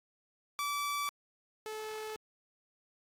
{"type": "tone pair in turn", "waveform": "sawtooth", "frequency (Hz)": [1156, 433], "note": ["D6", "A4"], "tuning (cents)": [-28, -28], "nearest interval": "octave + perfect fourth", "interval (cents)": 1700, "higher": "first", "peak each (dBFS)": [-29, -35], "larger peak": "first", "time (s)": [[0.59, 1.09], [1.66, 2.16]], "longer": "neither", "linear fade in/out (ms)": 0, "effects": ["AAC 64 kbps"]}